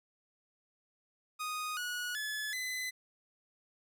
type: tone with pitch steps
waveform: sawtooth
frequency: 1242 / 1460 / 1716.3 / 2018 Hz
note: D#6 / F#6 / A6 / B6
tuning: -3 / -24 / -44 / +37 cents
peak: -32 dBFS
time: 1.39-2.91 s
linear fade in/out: 20 ms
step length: 380 ms
effects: none